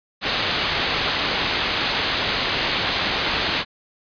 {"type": "low-pass noise", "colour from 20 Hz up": "white", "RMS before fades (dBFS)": -23, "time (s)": [0.21, 3.65], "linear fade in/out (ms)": 50, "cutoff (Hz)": 4500, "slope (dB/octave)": 48, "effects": ["resampled to 11025 Hz"]}